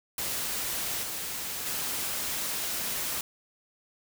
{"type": "noise with level steps", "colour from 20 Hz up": "white", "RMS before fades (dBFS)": [-32, -35, -32], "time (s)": [0.18, 3.21], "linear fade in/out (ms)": 2, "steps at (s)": [1.03, 1.66], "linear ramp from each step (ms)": 2, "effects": []}